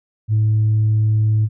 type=tone; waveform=sine; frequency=108.2 Hz; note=A2; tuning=29 cents flat; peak=-11 dBFS; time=0.28-1.49 s; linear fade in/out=50 ms; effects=tanh soft clip ceiling -10 dBFS